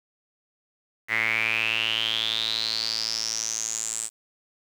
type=tone with band-pass filter sweep; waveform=sawtooth; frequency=111.8 Hz; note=A2; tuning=28 cents sharp; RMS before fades=-27 dBFS; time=1.08-4.1 s; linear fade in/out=50 ms; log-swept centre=2000 to 8100 Hz; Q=9.5; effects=8-bit